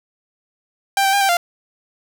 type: tone with pitch steps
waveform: sawtooth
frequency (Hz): 788 / 778 / 802 / 782 / 695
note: G5 / G5 / G5 / G5 / F5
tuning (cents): +9 / -13 / +39 / -4 / -9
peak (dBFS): -10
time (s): 0.97-1.37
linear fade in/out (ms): 2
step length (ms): 80
effects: none